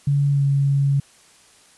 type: tone with pitch glide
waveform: sine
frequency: 141.8 to 139.53 Hz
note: C#3 to C#3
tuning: +40 to +12 cents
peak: -15 dBFS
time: 0.07-1 s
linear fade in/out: 5 ms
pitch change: -28 cents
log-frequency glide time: 0.31-0.43 s
effects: white hiss -52 dBFS RMS until 1.77 s + resampled to 24000 Hz